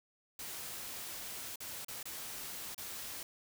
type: noise with dropouts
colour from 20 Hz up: white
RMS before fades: -44 dBFS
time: 0.39-3.23 s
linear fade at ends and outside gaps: 2 ms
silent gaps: 1.558-1.604 / 1.847-1.883 / 2.029-2.055 / 2.746-2.779 s
effects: none